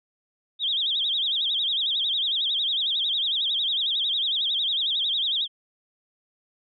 sine tone with vibrato, 3469 Hz, A7, 25 cents flat, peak -22 dBFS, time 0.59-5.48 s, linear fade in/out 50 ms, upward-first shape sine, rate 11 Hz, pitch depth 180 cents each way, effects none

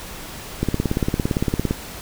click train, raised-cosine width 3 ms, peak -6 dBFS, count 20, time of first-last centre 0.63-1.71 s, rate 17.6 Hz, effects pink hiss -35 dBFS RMS until 2.01 s

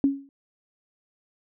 sine tone with exponential decay, 276.5 Hz, C#4, 4 cents flat, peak -14 dBFS, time 0.04-0.29 s, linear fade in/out 1 ms, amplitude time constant 54 ms, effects none

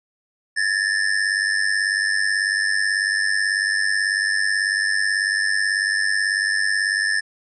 square ring-modulated tone, 1760 Hz, A6, in tune, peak -16 dBFS, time 0.56-7.21 s, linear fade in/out 20 ms, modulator 49.1 Hz, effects resampled to 24000 Hz

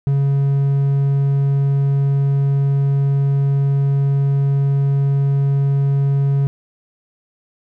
triangle tone, 139 Hz, C#3, 5 cents sharp, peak -11 dBFS, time 0.07-6.47 s, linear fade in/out 0 ms, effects none

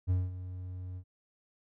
triangle tone with ADSR envelope, 91.4 Hz, F#2, 21 cents flat, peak -22 dBFS, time 0.07-1.04 s, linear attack 34 ms, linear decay 200 ms, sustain -14 dB, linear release 70 ms, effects none

